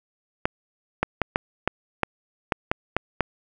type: clicks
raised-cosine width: 0.5 ms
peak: -5 dBFS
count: 10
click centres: 0.455 / 1.03 / 1.217 / 1.359 / 1.676 / 2.033 / 2.522 / 2.715 / 2.966 / 3.207 s
effects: none